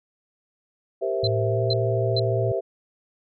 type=chord; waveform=sine; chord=C dominant seventh; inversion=second; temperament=equal; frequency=392 / 466.2 / 523.3 / 659.3 Hz; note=G4 / Bb4 / C5 / E5; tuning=0 / 0 / 0 / 0 cents; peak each=-27 / -30 / -29 / -27 dBFS; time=1.01-2.61 s; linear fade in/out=20 ms
type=tone with pitch glide; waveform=sine; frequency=110 to 114.67 Hz; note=A2 to A#2; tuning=0 to -28 cents; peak=-23 dBFS; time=1.23-2.52 s; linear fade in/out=5 ms; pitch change=+72 cents; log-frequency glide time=1.43-1.61 s
type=tone bursts; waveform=sine; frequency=4071 Hz; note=C8; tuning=48 cents flat; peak=-23 dBFS; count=3; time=1.24-2.196 s; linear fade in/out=2 ms; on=32 ms; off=430 ms
effects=none